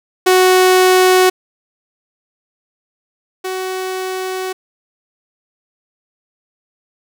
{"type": "tone pair in turn", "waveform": "sawtooth", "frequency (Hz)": [370, 374.1], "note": ["F#4", "F#4"], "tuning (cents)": [0, 19], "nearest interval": "unison", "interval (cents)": 19, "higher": "second", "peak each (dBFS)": [-4, -16], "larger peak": "first", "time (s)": [[0.26, 1.3], [3.44, 4.53]], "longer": "second", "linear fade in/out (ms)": 10, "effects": []}